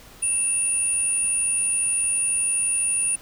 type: tone pair together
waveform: sine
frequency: 2658 / 9494 Hz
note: E7 / D9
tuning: +14 / +18 cents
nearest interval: octave + minor seventh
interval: 2204 cents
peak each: -32 / -20 dBFS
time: 0.22-3.16 s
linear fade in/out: 10 ms
effects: pink hiss -47 dBFS RMS until 3.21 s